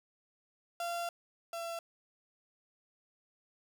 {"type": "tone pair in turn", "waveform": "35% pulse", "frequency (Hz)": [688, 674.2], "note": ["F5", "E5"], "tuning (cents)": [-26, 39], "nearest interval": "unison", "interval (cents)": 35, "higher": "first", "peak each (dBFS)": [-33, -36], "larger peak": "first", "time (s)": [[0.8, 1.09], [1.53, 1.79]], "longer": "first", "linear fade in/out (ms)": 2, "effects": []}